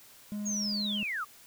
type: tone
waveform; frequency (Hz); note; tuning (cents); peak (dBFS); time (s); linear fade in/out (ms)
triangle; 207.7; G#3; 0; -31; 0.32-1.03; 0
type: linear sweep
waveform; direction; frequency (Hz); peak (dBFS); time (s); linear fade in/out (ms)
sine; down; 6720 to 1108.7; -31; 0.45-1.25; 20
effects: white hiss -55 dBFS RMS until 1.46 s